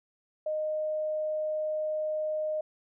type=tone; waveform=sine; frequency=617 Hz; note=D#5; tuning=15 cents flat; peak=-28 dBFS; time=0.46-2.61 s; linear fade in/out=5 ms; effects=none